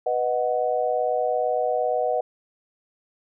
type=chord; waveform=sine; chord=B major; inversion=none; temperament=equal; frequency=493.9 / 622.3 / 740 Hz; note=B4 / D#5 / F#5; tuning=0 / 0 / 0 cents; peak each=-25 dBFS; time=0.06-2.21 s; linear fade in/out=5 ms; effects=none